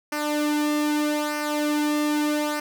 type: tone with flanger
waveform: sawtooth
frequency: 298.3 Hz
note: D4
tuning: 27 cents sharp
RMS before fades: -24 dBFS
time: 0.12-2.6 s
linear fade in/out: 5 ms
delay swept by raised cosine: 0.27 to 2.07 ms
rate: 0.8 Hz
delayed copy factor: -0.65
effects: none